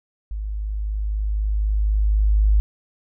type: tone with level ramp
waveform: sine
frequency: 52 Hz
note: G#1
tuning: 3 cents sharp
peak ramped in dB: -25 to -12 dBFS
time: 0.31-2.6 s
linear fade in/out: 0 ms
effects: none